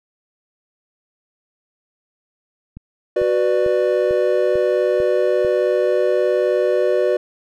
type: click train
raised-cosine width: 5 ms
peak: -22 dBFS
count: 7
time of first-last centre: 2.77-5.449 s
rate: 2.24 Hz
type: chord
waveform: triangle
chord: B minor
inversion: second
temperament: just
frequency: 370.4 / 493.9 / 592.7 Hz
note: F#4 / B4 / D5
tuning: +2 / 0 / +16 cents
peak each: -17 dBFS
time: 3.16-7.17 s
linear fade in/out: 5 ms
effects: none